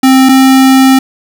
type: tone pair in turn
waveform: square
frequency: 263.1 / 264.5 Hz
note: C4 / C4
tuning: +10 / +19 cents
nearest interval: unison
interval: 9 cents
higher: second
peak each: -3 dBFS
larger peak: neither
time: 0.03-0.29 / 0.29-0.99 s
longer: second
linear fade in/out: 5 ms
effects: none